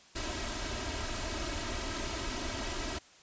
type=noise with comb filter; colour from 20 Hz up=pink; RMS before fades=-36 dBFS; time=0.15-2.99 s; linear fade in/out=10 ms; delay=3.1 ms; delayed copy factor=+0.7; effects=white hiss -58 dBFS RMS until 3.22 s + resampled to 16000 Hz